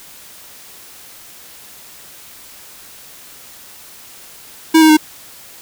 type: tone with pitch steps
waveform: square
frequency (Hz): 320.9 / 314.5 / 308.2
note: E4 / D#4 / D#4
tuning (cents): -46 / +19 / -16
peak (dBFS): -6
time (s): 4.74-4.971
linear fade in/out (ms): 10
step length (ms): 77
effects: white hiss -39 dBFS RMS until 5.61 s